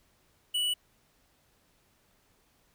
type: tone with tanh clipping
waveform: triangle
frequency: 2951 Hz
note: F#7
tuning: 5 cents flat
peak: -28 dBFS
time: 0.54-0.74 s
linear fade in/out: 10 ms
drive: 18 dB
effects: pink hiss -68 dBFS RMS until 2.74 s